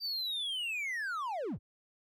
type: linear sweep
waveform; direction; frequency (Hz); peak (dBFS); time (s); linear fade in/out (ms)
triangle; down; 4699 to 44.61; -32; 0-1.59; 50
effects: none